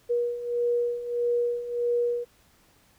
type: beating tone pair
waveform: sine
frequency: 478.1 / 479.7 Hz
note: A#4 / A#4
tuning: +44 / +50 cents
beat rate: 1.6 Hz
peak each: -30 / -25 dBFS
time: 0.09-2.25 s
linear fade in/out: 20 ms
effects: pink hiss -61 dBFS RMS until 2.98 s